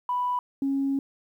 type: tone pair in turn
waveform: sine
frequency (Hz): 987.8 / 274.2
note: B5 / C#4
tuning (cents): 0 / -19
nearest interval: octave + minor seventh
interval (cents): 2219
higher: first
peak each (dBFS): -23 / -22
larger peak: second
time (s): 0.09-0.39 / 0.62-0.99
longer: second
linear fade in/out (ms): 2
effects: tanh soft clip ceiling -18 dBFS + 10-bit